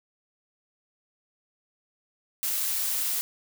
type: noise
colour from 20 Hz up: blue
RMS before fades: -28 dBFS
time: 2.43-3.21 s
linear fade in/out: 0 ms
effects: none